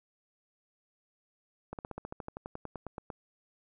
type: slowing click train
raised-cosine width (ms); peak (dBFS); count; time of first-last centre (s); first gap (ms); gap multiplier
1; -25; 17; 1.73-3.102; 58; 1.05
effects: none